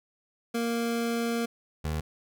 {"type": "tone pair in turn", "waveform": "25% pulse", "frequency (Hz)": [233.1, 77.79], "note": ["A#3", "D#2"], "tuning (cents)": [0, 0], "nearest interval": "octave + perfect fifth", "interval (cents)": 1900, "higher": "first", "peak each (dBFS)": [-23, -25], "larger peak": "first", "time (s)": [[0.54, 1.46], [1.84, 2.01]], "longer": "first", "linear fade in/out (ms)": 10, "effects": []}